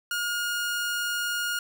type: tone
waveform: sawtooth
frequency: 1428 Hz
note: F6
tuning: 38 cents sharp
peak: -23 dBFS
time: 0.11-1.59 s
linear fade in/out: 2 ms
effects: none